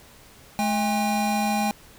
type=tone pair together; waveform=square; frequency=214 / 808 Hz; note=A3 / G#5; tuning=-48 / -48 cents; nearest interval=octave + major seventh; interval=2300 cents; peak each=-25 dBFS; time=0.59-1.71 s; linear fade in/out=0 ms; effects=pink hiss -50 dBFS RMS until 1.98 s